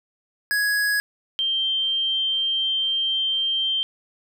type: tone pair in turn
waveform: square / sine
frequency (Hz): 1668 / 3149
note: G#6 / G7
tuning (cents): +7 / +7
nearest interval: major seventh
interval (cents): 1100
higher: second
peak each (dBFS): -20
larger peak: neither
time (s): 0.51-1 / 1.39-3.83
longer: second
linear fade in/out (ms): 0
effects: none